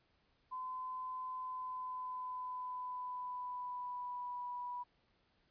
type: tone with pitch glide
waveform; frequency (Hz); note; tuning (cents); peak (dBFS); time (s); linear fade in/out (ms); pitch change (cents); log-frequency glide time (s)
sine; 1021 to 981.1; C6 to B5; -43 to -12; -40; 0.51-4.84; 20; -69; 1.35-4.46
effects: pink hiss -75 dBFS RMS until 5.5 s + resampled to 11025 Hz